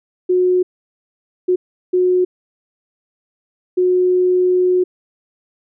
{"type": "tone bursts at uneven times", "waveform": "sine", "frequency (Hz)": 364.1, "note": "F#4", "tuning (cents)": -28, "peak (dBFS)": -11, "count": 4, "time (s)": [[0.29, 0.63], [1.48, 1.56], [1.93, 2.25], [3.77, 4.84]], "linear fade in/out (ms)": 10, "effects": []}